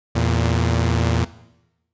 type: tone pair together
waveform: sawtooth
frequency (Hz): 83 / 115.55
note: E2 / A#2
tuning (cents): +12 / -15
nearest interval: tritone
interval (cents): 573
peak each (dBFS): -16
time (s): 0.15-1.25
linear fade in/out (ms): 10
effects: noise-tail reverb RT60 0.9 s tail -17 dB re dry + resampled to 16000 Hz